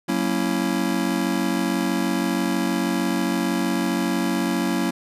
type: chord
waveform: square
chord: F# dominant seventh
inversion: none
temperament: just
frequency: 185 / 231.2 / 277.5 / 333 Hz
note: F#3 / A#3 / C#4 / E4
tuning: 0 / -14 / +2 / +18 cents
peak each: -27 dBFS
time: 0.08-4.91 s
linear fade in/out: 10 ms
effects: resampled to 32000 Hz